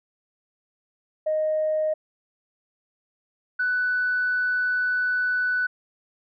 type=tone pair in turn; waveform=sine; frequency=621 / 1490.7 Hz; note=D#5 / F#6; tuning=-3 / +12 cents; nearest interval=octave + minor third; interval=1515 cents; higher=second; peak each=-20 dBFS; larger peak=neither; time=1.26-1.94 / 3.59-5.67 s; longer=second; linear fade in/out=10 ms; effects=tanh soft clip ceiling -16 dBFS